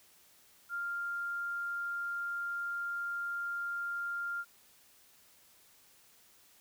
sine tone, 1396.9 Hz, F6, in tune, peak -34 dBFS, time 0.69-4.45 s, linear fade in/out 50 ms, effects white hiss -63 dBFS RMS until 6.6 s

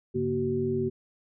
sine tone cluster, 100.8 / 141.7 / 236.2 / 377.9 Hz, G2 / C#3 / A#3 / F#4, +49 / +38 / +23 / +37 cents, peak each -36 / -34 / -31 / -27 dBFS, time 0.14-0.9 s, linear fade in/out 20 ms, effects none

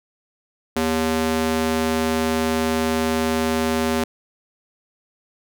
square tone with high-pass filter, 80 Hz, D#2, 49 cents sharp, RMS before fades -21 dBFS, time 0.76-4.04 s, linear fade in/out 5 ms, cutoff 260 Hz, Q 1.1, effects none

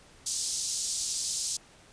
white band-pass noise, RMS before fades -32 dBFS, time 0.26-1.57 s, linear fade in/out 5 ms, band 4600 to 8500 Hz, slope 24 dB/octave, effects pink hiss -56 dBFS RMS until 1.92 s + resampled to 22050 Hz

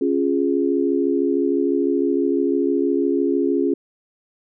sine chord, Db major, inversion none, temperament equal with one note detuned, 275.6 / 349.2 / 415.3 Hz, Db4 / F4 / Ab4, -10 / 0 / 0 cents, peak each -20 / -21 / -22 dBFS, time 0.01-3.74 s, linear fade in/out 5 ms, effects none

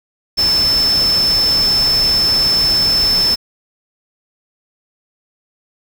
sine tone in noise, 5274 Hz, E8, in tune, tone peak -11 dBFS, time 0.37-3.36 s, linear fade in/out 20 ms, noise pink, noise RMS -24 dBFS, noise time 0.37-3.36 s, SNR +10 dB, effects none

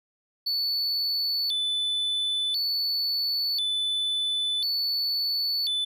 triangle tone with vibrato, 3951 Hz, B7, in tune, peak -23 dBFS, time 0.46-5.85 s, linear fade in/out 10 ms, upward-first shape square, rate 0.48 Hz, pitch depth 210 cents each way, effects none

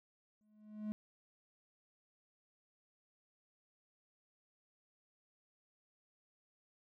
triangle tone with exponential growth, 212.5 Hz, G#3, 40 cents sharp, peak -33 dBFS, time 0.41-0.92 s, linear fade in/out 0 ms, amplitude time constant 110 ms, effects none

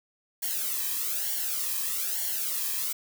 blue noise with flanger, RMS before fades -30 dBFS, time 0.42-2.93 s, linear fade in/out 10 ms, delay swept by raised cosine 0.79 to 1.42 ms, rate 1.1 Hz, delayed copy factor -0.85, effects none

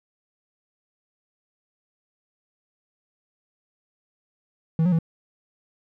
triangle tone with pitch steps, 161.8 / 181.3 / 163.7 Hz, E3 / F#3 / E3, -32 / -35 / -12 cents, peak -15 dBFS, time 4.79-4.988 s, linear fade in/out 2 ms, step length 66 ms, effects none

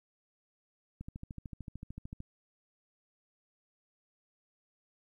click train, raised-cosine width 5 ms, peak -30 dBFS, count 17, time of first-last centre 1.01-2.204 s, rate 13.4 Hz, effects 12-bit

